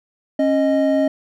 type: tone pair together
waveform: triangle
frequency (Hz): 273.4 / 622.3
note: C#4 / D#5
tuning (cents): -24 / 0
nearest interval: octave + major second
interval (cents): 1424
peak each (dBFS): -15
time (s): 0.39-1.08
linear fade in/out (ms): 5
effects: none